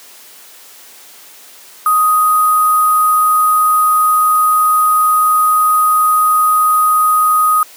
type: tone with sample-and-hold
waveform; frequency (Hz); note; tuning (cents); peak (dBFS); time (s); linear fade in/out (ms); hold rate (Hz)
sine; 1249; D#6; +6; -8; 1.86-7.63; 2; 11025
effects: white hiss -39 dBFS RMS until 7.76 s + high-pass 300 Hz 12 dB/octave